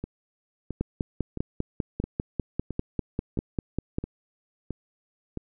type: two click trains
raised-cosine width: 3 ms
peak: -19 / -13 dBFS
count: 9 / 17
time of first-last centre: 0.04-5.373 / 0.81-3.985 s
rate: 1.5 / 5.04 Hz
effects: none